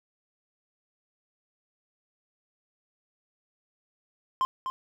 triangle tone with echo, 1046.5 Hz, C6, in tune, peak -20 dBFS, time 4.41-4.45 s, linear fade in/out 0 ms, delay 250 ms, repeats 1, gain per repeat -7 dB, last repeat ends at 4.7 s, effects none

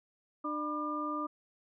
harmonic tone with a mistuned harmonic, 300 Hz, D4, 37 cents sharp, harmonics 1 / 2 / 3 / 4, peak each -37 / -43 / -45 / -35 dBFS, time 0.44-1.27 s, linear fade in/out 10 ms, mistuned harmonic 3, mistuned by +150 cents, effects none

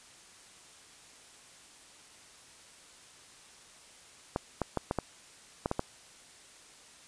clicks, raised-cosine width 1 ms, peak -15 dBFS, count 8, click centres 4.361 / 4.617 / 4.773 / 4.911 / 4.987 / 5.659 / 5.714 / 5.794 s, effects white hiss -55 dBFS RMS until 7.07 s + resampled to 22050 Hz

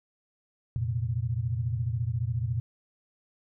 sine chord, F suspended fourth, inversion none, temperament equal with one note detuned, 86.95 / 116.54 / 130.81 Hz, F2 / Bb2 / C3, -7 / 0 / 0 cents, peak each -34 / -28 / -34 dBFS, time 0.76-2.6 s, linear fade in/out 0 ms, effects none

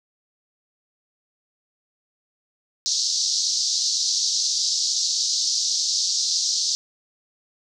white band-pass noise, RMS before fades -23 dBFS, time 2.86-6.75 s, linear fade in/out 0 ms, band 4100 to 6300 Hz, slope 48 dB/octave, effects none

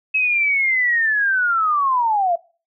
sine linear sweep, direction down, 2578 to 661 Hz, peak -15 dBFS, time 0.14-2.36 s, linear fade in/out 10 ms, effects noise-tail reverb RT60 0.4 s tail -23 dB re dry

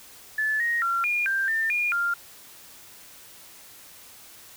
sine tone with pitch steps, 1736 / 1874 / 1371 / 2424 / 1581 / 1796 / 2426 / 1396 Hz, A6 / A#6 / F6 / D#7 / G6 / A6 / D#7 / F6, -24 / +9 / -32 / -46 / +14 / +35 / -44 / -1 cents, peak -22 dBFS, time 0.38-2.14 s, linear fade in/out 5 ms, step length 220 ms, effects white hiss -48 dBFS RMS until 4.56 s

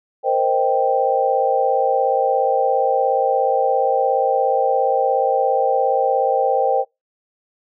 sine chord, C minor seventh, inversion third, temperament equal, 466.2 / 523.3 / 622.3 / 784 Hz, Bb4 / C5 / Eb5 / G5, 0 / 0 / 0 / 0 cents, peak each -22 / -19 / -24 / -18 dBFS, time 0.23-6.85 s, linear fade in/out 50 ms, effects noise-tail reverb RT60 0.2 s tail -25 dB re dry

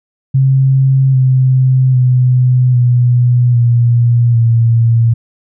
sine tone with pitch steps, 133.7 / 129.89 / 126.2 / 122.6 / 119.11 / 115.72 Hz, C3 / C3 / B2 / B2 / A#2 / A#2, +38 / -12 / +38 / -12 / +38 / -12 cents, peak -6 dBFS, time 0.34-5.14 s, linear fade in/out 10 ms, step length 800 ms, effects none

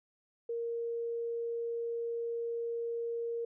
sine tone, 466.2 Hz, A#4, in tune, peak -33 dBFS, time 0.49-3.45 s, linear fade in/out 5 ms, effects none

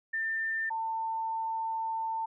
sine tone pair in turn, 1793 / 896.5 Hz, A6 / A5, +32 / +32 cents, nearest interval octave, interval 1200 cents, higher first, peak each -29 / -30 dBFS, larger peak first, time 0.13-0.7 / 0.7-2.26 s, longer second, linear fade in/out 10 ms, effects none

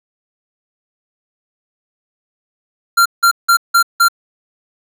square tone bursts, 1380 Hz, F6, 21 cents flat, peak -8 dBFS, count 5, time 2.97-4.085 s, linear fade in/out 10 ms, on 87 ms, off 170 ms, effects none

